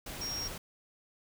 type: tone in noise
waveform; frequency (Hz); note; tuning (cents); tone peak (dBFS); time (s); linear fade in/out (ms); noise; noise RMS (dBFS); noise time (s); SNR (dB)
sine; 5588; F8; 0; -35; 0.21-0.48; 5; pink; -42; 0.06-0.58; +4
effects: none